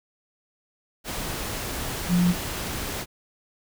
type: tone in noise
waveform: sine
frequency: 177 Hz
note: F3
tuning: 23 cents sharp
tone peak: -17 dBFS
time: 2.08-2.35 s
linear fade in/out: 50 ms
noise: pink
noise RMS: -31 dBFS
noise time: 1.04-3.06 s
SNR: +11 dB
effects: none